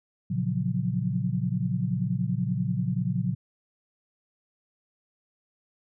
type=chord; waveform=sine; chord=Gb major seventh; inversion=first; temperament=equal; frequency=116.54 / 138.59 / 174.61 / 185 Hz; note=Bb2 / Db3 / F3 / Gb3; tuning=0 / 0 / 0 / 0 cents; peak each=-30 dBFS; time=0.3-3.35 s; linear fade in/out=10 ms; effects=none